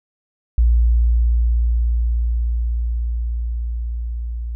sine tone with level ramp, 58.27 Hz, A#1, in tune, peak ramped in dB -10 to -23 dBFS, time 0.58-4.55 s, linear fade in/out 0 ms, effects none

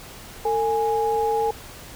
sine tone pair together, 450.3 / 830.6 Hz, A4 / G#5, +40 / 0 cents, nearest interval major seventh, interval 1060 cents, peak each -22 dBFS, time 0.45-1.51 s, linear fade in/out 5 ms, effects pink hiss -41 dBFS RMS until 1.95 s

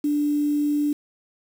sine tone with quantisation, 293.7 Hz, D4, in tune, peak -19 dBFS, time 0.04-0.93 s, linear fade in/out 5 ms, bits 7, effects none

